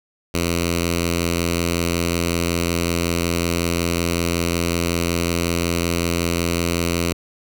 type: tone with notch filter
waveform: 5% pulse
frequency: 85.4 Hz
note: F2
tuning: 38 cents flat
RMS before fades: -21 dBFS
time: 0.34-7.13 s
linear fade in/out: 5 ms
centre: 810 Hz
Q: 0.71
effects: none